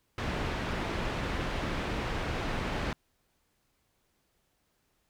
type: low-pass noise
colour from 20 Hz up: pink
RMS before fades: -33 dBFS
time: 0.18-2.93 s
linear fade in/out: 2 ms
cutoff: 2800 Hz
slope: 12 dB/octave
effects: pink hiss -74 dBFS RMS until 5.09 s